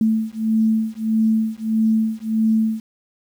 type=beating tone pair; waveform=sine; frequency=220 / 221.6 Hz; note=A3 / A3; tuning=0 / +13 cents; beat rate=1.6 Hz; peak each=-19 dBFS; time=0.01-2.8 s; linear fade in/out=2 ms; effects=8-bit